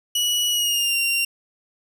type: tone with pitch glide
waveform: sawtooth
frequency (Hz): 2930 to 2766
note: F#7 to F7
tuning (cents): -18 to -17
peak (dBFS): -16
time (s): 0.15-1.25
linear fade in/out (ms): 5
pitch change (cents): -99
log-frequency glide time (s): 0.5-0.97
effects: none